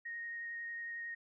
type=tone with vibrato; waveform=sine; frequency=1864.7 Hz; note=A#6; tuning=in tune; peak=-40 dBFS; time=0.05-1.15 s; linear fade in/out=10 ms; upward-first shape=sine; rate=11 Hz; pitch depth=9 cents each way; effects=none